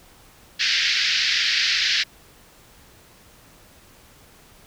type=band-pass noise; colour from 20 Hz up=white; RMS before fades=-21 dBFS; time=0.59-2.04 s; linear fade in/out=20 ms; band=1600 to 5200 Hz; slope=48 dB/octave; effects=pink hiss -51 dBFS RMS until 4.66 s